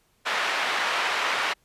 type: band-pass noise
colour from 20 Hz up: pink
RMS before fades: -26 dBFS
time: 0.25-1.54 s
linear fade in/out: 20 ms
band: 1000 to 2800 Hz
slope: 12 dB/octave
effects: pink hiss -66 dBFS RMS until 1.64 s + resampled to 32000 Hz